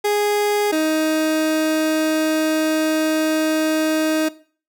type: tone pair in turn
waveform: 30% pulse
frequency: 413.8 / 313.3 Hz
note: G#4 / D#4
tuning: -6 / +12 cents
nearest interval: perfect fourth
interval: 482 cents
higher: first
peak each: -14 dBFS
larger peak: neither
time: 0.04-0.72 / 0.72-4.29 s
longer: second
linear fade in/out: 10 ms
effects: noise-tail reverb RT60 0.4 s tail -17 dB re dry